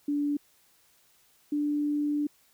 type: tone pair in turn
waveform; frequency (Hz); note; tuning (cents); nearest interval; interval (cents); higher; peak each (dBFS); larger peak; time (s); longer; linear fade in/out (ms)
sine; 290 / 293.9; D4 / D4; -22 / +1; unison; 23; second; -25; neither; 0.08-0.37 / 1.52-2.27; second; 5
effects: white hiss -64 dBFS RMS until 2.53 s